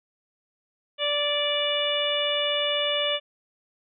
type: harmonic tone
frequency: 584 Hz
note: D5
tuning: 10 cents flat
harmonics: 1 / 2 / 3 / 4 / 5 / 6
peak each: -27 / -35 / -36 / -33 / -27 / -29 dBFS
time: 0.98-3.2 s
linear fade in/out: 50 ms
effects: none